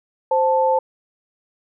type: tone pair together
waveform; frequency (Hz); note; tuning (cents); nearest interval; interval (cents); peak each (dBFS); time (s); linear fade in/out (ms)
sine; 523.3 / 880; C5 / A5; 0 / 0; major sixth; 900; -17; 0.31-0.79; 5
effects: none